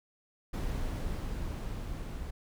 brown noise with level ramp, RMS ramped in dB -33 to -39 dBFS, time 0.53-2.31 s, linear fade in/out 10 ms, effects none

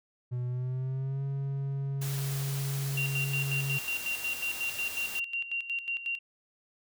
triangle tone with pitch glide, 123.47 to 137.79 Hz, B2 to C#3, 0 to -10 cents, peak -28 dBFS, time 0.31-3.79 s, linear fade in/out 20 ms, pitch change +190 cents, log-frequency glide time 0.47-1.23 s
white noise, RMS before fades -40 dBFS, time 2.01-5.2 s, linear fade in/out 10 ms
sine tone with tremolo, 2762 Hz, F7, 20 cents flat, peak -29 dBFS, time 2.97-6.19 s, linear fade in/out 5 ms, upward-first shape square, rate 5.5 Hz, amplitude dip 70%
effects none

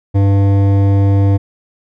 sine tone with hard clipping, 99 Hz, G2, 18 cents sharp, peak -10 dBFS, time 0.14-1.38 s, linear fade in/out 20 ms, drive 13 dB, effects none

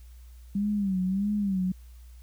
sine tone with vibrato, 196 Hz, G3, in tune, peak -24 dBFS, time 0.55-1.72 s, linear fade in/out 5 ms, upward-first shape sine, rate 1.6 Hz, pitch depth 110 cents each way, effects added 60 Hz sine -45 dBFS peak until 2.22 s + white hiss -63 dBFS RMS until 2.22 s

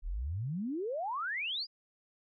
sine exponential sweep, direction up, 34.37 to 5080 Hz, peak -33 dBFS, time 0.02-1.67 s, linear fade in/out 50 ms, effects none

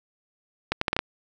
accelerating click train, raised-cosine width 0.3 ms, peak -7 dBFS, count 6, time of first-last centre 0.72-0.991 s, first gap 94 ms, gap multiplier 0.72, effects none

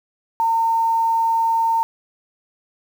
sine tone with quantisation, 910 Hz, A#5, 42 cents flat, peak -15 dBFS, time 0.4-1.83 s, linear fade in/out 0 ms, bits 7, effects none

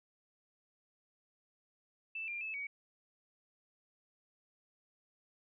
sine tone with pitch steps, 2646 / 2391 / 2608 / 2255 Hz, E7 / D7 / E7 / C#7, +6 / +30 / -19 / +29 cents, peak -38 dBFS, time 2.15-2.67 s, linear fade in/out 5 ms, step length 130 ms, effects none

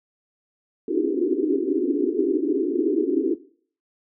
pink band-pass noise, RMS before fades -22 dBFS, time 0.88-3.35 s, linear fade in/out 10 ms, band 270 to 420 Hz, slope 96 dB/octave, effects noise-tail reverb RT60 0.5 s tail -17 dB re dry

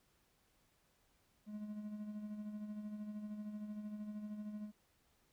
triangle tone with tremolo, 210.4 Hz, G#3, 23 cents sharp, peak -39 dBFS, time 1.46-4.72 s, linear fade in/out 50 ms, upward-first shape sine, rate 13 Hz, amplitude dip 50%, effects pink hiss -75 dBFS RMS until 5.32 s

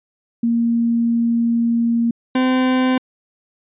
sine / 40% pulse tone pair in turn, 233.1 / 256.9 Hz, A#3 / C4, 0 / -32 cents, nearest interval major second, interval 168 cents, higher second, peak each -14 / -13 dBFS, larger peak second, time 0.43-2.11 / 2.35-2.98 s, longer first, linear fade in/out 5 ms, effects resampled to 8000 Hz

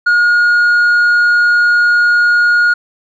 sine tone with tanh clipping, 1435 Hz, F6, 47 cents sharp, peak -8 dBFS, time 0.06-2.74 s, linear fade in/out 10 ms, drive 3 dB, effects none

